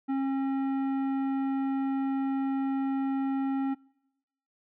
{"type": "tone with tanh clipping", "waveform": "sine", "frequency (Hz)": 270.5, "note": "C#4", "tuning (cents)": -42, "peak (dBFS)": -28, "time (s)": [0.08, 3.75], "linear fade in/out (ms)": 20, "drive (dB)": 12, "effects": ["noise-tail reverb RT60 0.9 s tail -26 dB re dry"]}